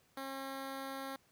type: tone with notch filter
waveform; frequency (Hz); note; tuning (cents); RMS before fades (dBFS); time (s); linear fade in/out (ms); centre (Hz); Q
10% pulse; 270; C#4; -45; -43; 0.17-1.16; 2; 7300; 1.8
effects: pink hiss -70 dBFS RMS until 1.31 s + high-pass 80 Hz 12 dB/octave